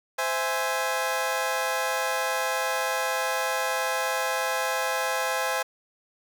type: chord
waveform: 20% pulse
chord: C augmented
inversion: none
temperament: equal with one note detuned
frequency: 519.3 / 659.3 / 830.6 Hz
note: C5 / E5 / G#5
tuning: -13 / 0 / 0 cents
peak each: -24 / -26 / -24 dBFS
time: 0.18-5.63 s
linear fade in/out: 10 ms
effects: none

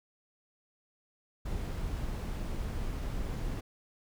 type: noise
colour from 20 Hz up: brown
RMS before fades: -35 dBFS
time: 1.45-3.61 s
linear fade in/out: 10 ms
effects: none

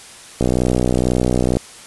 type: click train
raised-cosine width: 2 ms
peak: -3 dBFS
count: 73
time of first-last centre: 0.41-1.569 s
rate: 62.1 Hz
effects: white hiss -39 dBFS RMS until 1.86 s + resampled to 24000 Hz

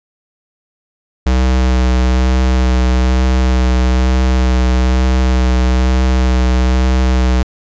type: tone with vibrato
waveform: square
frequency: 63.3 Hz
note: B1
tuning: 43 cents sharp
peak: -10 dBFS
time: 1.26-7.43 s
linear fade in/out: 5 ms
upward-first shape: sine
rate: 1.1 Hz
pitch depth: 15 cents each way
effects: resampled to 16000 Hz

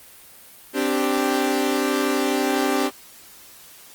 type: chord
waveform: sawtooth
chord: C suspended second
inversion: none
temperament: equal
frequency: 261.6 / 293.7 / 392 Hz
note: C4 / D4 / G4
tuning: 0 / 0 / 0 cents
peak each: -20 dBFS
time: 0.73-2.91 s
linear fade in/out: 50 ms
effects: white hiss -46 dBFS RMS until 3.94 s + Opus 32 kbps

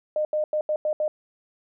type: tone bursts at uneven times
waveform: sine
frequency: 610 Hz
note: D#5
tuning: 34 cents flat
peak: -21 dBFS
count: 6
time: 0.16-0.25 / 0.33-0.44 / 0.53-0.61 / 0.69-0.76 / 0.85-0.93 / 1-1.08 s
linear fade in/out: 2 ms
effects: none

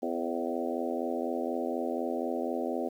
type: harmonic tone with a mistuned harmonic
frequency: 84.1 Hz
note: E2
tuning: 35 cents sharp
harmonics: 3 / 4 / 5 / 6 / 7 / 8 / 9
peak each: -35 / -36 / -37 / -38 / -38 / -39 / -40 dBFS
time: 0.02-2.89 s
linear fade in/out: 10 ms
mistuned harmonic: 6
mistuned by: +31 cents
effects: 10-bit

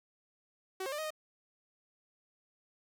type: tone with pitch steps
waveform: sawtooth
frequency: 377.9 / 536 / 594 / 626 / 619 Hz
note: F#4 / C5 / D5 / D#5 / D#5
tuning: +37 / +42 / +20 / +10 / -9 cents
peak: -32 dBFS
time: 0.8-1.105 s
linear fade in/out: 5 ms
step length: 61 ms
effects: none

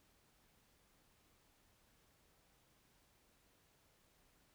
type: silence
effects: pink hiss -73 dBFS RMS until 4.54 s

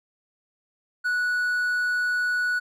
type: tone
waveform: triangle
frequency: 1472 Hz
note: F#6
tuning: 9 cents flat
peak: -20 dBFS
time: 1.04-2.6 s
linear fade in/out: 20 ms
effects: none

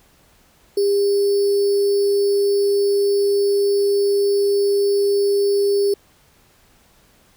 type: tone with sample-and-hold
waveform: sine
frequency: 401.7 Hz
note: G4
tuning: 42 cents sharp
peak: -14 dBFS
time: 0.77-5.94 s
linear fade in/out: 5 ms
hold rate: 4900 Hz
effects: pink hiss -55 dBFS RMS until 7.36 s

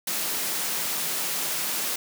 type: high-pass noise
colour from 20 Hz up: white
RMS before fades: -28 dBFS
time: 0.07-1.96 s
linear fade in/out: 5 ms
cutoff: 140 Hz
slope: 96 dB/octave
effects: none

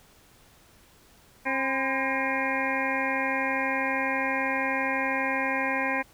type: harmonic tone with a mistuned harmonic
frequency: 267.7 Hz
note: C4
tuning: 40 cents sharp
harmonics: 1 / 2 / 3 / 4 / 6 / 7 / 8 / 9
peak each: -33 / -33 / -33 / -33 / -33 / -33 / -33 / -33 dBFS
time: 1.45-6.03 s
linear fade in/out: 20 ms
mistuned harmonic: 4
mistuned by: -80 cents
effects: pink hiss -57 dBFS RMS until 6.13 s

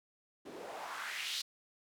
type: noise with band-pass filter sweep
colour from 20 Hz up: white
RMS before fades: -42 dBFS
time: 0.45-1.42 s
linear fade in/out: 10 ms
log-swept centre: 300 to 4300 Hz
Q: 2.3
effects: none

